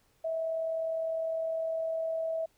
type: tone with amplitude modulation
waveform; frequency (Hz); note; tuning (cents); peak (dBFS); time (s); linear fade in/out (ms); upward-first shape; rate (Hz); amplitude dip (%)
sine; 650; E5; -24; -28; 0.24-2.46; 10; sine; 39.8; 30
effects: pink hiss -69 dBFS RMS until 2.57 s